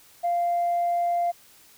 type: tone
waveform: sine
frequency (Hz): 695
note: F5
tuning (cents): -9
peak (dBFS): -20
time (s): 0.23-1.32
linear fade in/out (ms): 20
effects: tanh soft clip ceiling -18 dBFS + white hiss -54 dBFS RMS until 1.77 s